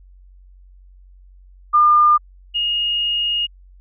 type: tone pair in turn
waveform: sine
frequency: 1205 / 2858 Hz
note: D6 / F7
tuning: +44 / +39 cents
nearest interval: octave + minor third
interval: 1495 cents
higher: second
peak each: -9 / -17 dBFS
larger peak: first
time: 1.73-2.18 / 2.54-3.47 s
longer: second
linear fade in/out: 20 ms
effects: added 46 Hz sine -43 dBFS peak until 3.8 s

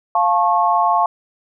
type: chord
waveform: sine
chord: F augmented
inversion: none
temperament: just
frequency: 698.5 / 873.1 / 1091.3 Hz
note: F5 / A5 / C#6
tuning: 0 / -14 / -27 cents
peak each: -17 dBFS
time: 0.15-1.06 s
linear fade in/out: 2 ms
effects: none

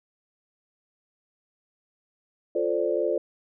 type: chord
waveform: sine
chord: D minor seventh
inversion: first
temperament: equal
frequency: 349.2 / 440 / 523.3 / 587.3 Hz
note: F4 / A4 / C5 / D5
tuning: 0 / 0 / 0 / 0 cents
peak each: -28 dBFS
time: 2.55-3.18 s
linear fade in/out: 5 ms
effects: none

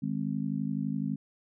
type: harmonic tone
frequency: 51.9 Hz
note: G#1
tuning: in tune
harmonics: 3 / 4 / 5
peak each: -34 / -32 / -34 dBFS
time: 0.02-1.16 s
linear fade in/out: 10 ms
effects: none

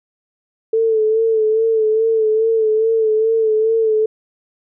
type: tone with vibrato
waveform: sine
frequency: 441.9 Hz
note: A4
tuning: 7 cents sharp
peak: -12 dBFS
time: 0.73-4.06 s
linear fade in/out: 5 ms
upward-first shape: sine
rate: 2.4 Hz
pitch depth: 41 cents each way
effects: none

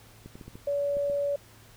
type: clicks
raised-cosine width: 3 ms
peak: -30 dBFS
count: 7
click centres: 0.26 / 0.355 / 0.412 / 0.48 / 0.555 / 0.969 / 1.099 s
type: tone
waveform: sine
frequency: 570 Hz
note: C#5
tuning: 48 cents sharp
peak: -25 dBFS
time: 0.67-1.36 s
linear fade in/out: 5 ms
effects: added 109 Hz sine -56 dBFS peak until 1.76 s + pink hiss -55 dBFS RMS until 1.76 s

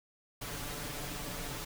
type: noise with comb filter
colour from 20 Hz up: pink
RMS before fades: -40 dBFS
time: 0.41-1.65 s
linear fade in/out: 10 ms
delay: 6.9 ms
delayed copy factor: +0.7
effects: none

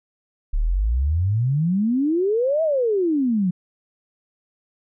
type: exponential two-way sweep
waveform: sine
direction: up then down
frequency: 34 to 659.3 to 173 Hz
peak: -17 dBFS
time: 0.53-3.51 s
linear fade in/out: 10 ms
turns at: 2.63 s
effects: none

